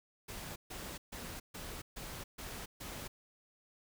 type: noise bursts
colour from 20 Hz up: pink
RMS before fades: -45 dBFS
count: 7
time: 0.28-3.08 s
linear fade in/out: 10 ms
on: 280 ms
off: 140 ms
effects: none